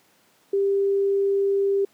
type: tone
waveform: sine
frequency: 395.8 Hz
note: G4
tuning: 17 cents sharp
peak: -18 dBFS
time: 0.53-1.85 s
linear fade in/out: 5 ms
effects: pink hiss -60 dBFS RMS until 1.93 s + high-pass 200 Hz 12 dB/octave